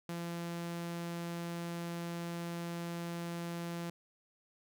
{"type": "tone", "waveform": "sawtooth", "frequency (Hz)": 170.7, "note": "F3", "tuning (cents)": -39, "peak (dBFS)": -34, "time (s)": [0.09, 3.9], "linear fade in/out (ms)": 2, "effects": []}